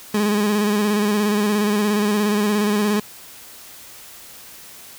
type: tone with vibrato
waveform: 30% pulse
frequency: 208.4 Hz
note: G#3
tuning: 6 cents sharp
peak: -14 dBFS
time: 0.14-3 s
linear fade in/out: 5 ms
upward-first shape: square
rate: 17 Hz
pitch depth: 33 cents each way
effects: white hiss -41 dBFS RMS until 4.98 s